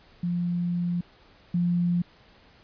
sine tone pair in turn, 174.61 / 174.61 Hz, F3 / F3, 0 / 0 cents, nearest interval unison, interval 0 cents, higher neither, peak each -24 / -21 dBFS, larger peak second, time 0.23-1.01 / 1.54-2.02 s, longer first, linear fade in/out 5 ms, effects pink hiss -56 dBFS RMS until 2.63 s + resampled to 11025 Hz

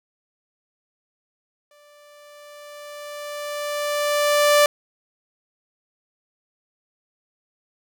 sawtooth tone with exponential growth, 587.3 Hz, D5, in tune, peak -8 dBFS, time 1.71-4.66 s, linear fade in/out 2 ms, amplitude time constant 640 ms, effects none

